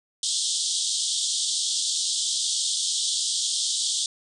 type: band-pass noise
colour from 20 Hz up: pink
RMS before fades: -26 dBFS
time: 0.23-4.06 s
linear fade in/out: 2 ms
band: 3200 to 9100 Hz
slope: 96 dB/octave
effects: none